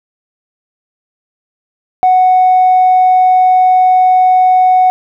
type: tone with tanh clipping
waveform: triangle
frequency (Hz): 740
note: F#5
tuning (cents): 0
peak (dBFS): -5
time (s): 2.03-4.9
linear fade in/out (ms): 0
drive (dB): 5
effects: none